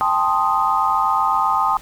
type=chord; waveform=sine; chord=A half-diminished seventh; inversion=third; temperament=equal with one note detuned; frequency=792.2 / 880 / 1046.5 / 1244.5 Hz; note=G5 / A5 / C6 / Eb6; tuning=+18 / 0 / 0 / 0 cents; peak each=-22 / -21 / -21 / -19 dBFS; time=0.01-1.77 s; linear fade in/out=0 ms; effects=pink hiss -43 dBFS RMS until 1.81 s